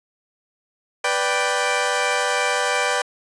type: chord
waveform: 15% pulse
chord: G major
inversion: first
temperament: equal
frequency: 493.9 / 587.3 / 784 Hz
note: B4 / D5 / G5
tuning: 0 / 0 / 0 cents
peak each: -17 dBFS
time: 1.04-3.02 s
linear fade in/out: 5 ms
effects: resampled to 22050 Hz